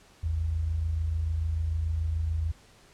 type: tone pair together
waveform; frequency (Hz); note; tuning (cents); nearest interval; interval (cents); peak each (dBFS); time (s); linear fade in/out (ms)
sine; 54.16 / 81; A1 / E2; -27 / -30; perfect fifth; 697; -35 / -26; 0.23-2.52; 10
effects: pink hiss -57 dBFS RMS until 2.93 s + low-pass 9000 Hz 12 dB/octave